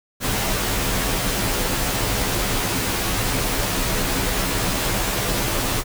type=noise with comb filter; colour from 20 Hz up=pink; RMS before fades=-22 dBFS; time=0.2-5.84 s; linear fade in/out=50 ms; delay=13 ms; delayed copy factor=-0.85; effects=none